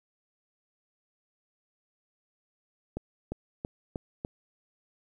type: accelerating click train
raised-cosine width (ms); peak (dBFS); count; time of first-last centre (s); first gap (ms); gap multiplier
2; -20; 5; 2.97-4.249; 350; 0.94
effects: 10-bit